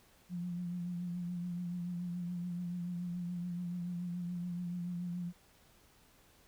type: tone with vibrato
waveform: sine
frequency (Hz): 175.8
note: F3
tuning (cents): +12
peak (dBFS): -36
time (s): 0.29-5.33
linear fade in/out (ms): 50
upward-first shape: triangle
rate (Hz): 7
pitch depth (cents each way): 43
effects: pink hiss -65 dBFS RMS until 6.47 s